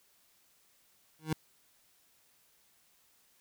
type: tone with exponential growth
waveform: 25% pulse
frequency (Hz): 156.8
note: D#3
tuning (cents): +14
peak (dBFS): -23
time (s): 1.19-1.33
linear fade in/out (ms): 2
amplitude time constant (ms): 29
effects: white hiss -68 dBFS RMS until 3.4 s